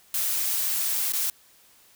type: noise with dropouts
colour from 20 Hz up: blue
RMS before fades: -26 dBFS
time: 0.14-1.3 s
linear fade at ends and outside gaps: 2 ms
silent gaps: 1.122-1.134 s
effects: white hiss -57 dBFS RMS until 1.95 s